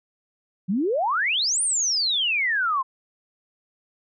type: exponential two-way sweep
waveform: sine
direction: up then down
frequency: 171.5 to 9460 to 1014 Hz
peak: -20 dBFS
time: 0.68-2.83 s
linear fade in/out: 20 ms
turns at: 1.62 s
effects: none